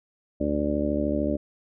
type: harmonic tone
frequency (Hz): 73.42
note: D2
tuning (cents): 0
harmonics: 1 / 2 / 3 / 4 / 5 / 6 / 7 / 8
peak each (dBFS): -32 / -39 / -29 / -27 / -33 / -39 / -36 / -29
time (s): 0.4-1.37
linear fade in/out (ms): 10
effects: none